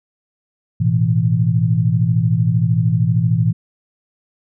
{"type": "chord", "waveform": "sine", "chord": "A suspended second", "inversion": "none", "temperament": "equal with one note detuned", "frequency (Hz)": [110, 123.04, 164.81], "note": ["A2", "B2", "E3"], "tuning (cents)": [0, -6, 0], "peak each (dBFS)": -17, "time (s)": [0.8, 3.53], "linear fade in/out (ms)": 10, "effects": []}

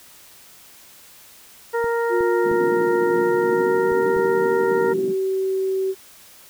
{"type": "harmonic tone", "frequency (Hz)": 466.2, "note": "A#4", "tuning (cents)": 0, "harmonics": [1, 2, 3, 4], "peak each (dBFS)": [-20, -26, -30, -32], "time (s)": [1.73, 4.94], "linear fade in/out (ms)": 20}
{"type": "clicks", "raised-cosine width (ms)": 3, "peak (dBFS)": -23, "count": 5, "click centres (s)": [1.843, 2.208, 2.514, 3.92, 4.166]}
{"type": "tone with pitch glide", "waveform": "sine", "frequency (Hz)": [358.2, 381.7], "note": ["F4", "G4"], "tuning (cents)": [44, -46], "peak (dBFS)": -19, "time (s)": [2.09, 5.95], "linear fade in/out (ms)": 50, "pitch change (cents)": 110, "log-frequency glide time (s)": [3.24, 4.08]}
{"type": "band-pass noise", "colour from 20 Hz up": "pink", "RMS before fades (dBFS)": -31, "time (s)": [2.43, 5.15], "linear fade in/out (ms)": 50, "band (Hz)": [190, 340], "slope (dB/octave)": 24}
{"effects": ["white hiss -47 dBFS RMS until 6.49 s"]}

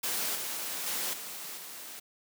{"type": "noise with level steps", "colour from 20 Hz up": "white", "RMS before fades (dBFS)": [-32, -36, -33, -41, -44], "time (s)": [0.03, 2], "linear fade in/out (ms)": 10, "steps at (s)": [0.35, 0.86, 1.13, 1.57], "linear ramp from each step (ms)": 5, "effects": ["high-pass 200 Hz 12 dB/octave"]}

